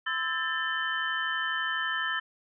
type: tone cluster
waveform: sine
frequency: 1023 / 1316 / 1624 / 1776 / 3066 Hz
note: C6 / E6 / G#6 / A6 / G7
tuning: -39 / -3 / -39 / +16 / -39 cents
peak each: -39 / -34 / -37 / -30 / -36 dBFS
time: 0.06-2.2 s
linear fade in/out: 10 ms
effects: none